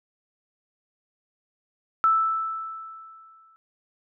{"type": "tone with exponential decay", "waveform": "sine", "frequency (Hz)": 1318.5, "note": "E6", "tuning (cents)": 0, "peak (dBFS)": -15, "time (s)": [2.04, 3.56], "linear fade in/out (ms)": 0, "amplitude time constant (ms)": 330, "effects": []}